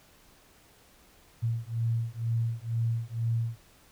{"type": "beating tone pair", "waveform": "sine", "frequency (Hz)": [114.2, 116.3], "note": ["A#2", "A#2"], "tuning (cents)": [-35, -4], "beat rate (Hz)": 2.1, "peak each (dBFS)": -30, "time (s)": [1.42, 3.58], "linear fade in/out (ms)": 20, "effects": ["pink hiss -59 dBFS RMS until 3.91 s"]}